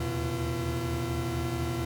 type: tone cluster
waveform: 40% pulse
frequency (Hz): 77.1 / 81.4 / 122.2 / 133.9 / 339.8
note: D#2 / E2 / B2 / C3 / F4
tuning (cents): -15 / -21 / -18 / +40 / -47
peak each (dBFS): -40 / -35 / -32 / -39 / -33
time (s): 0-1.85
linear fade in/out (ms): 5
effects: none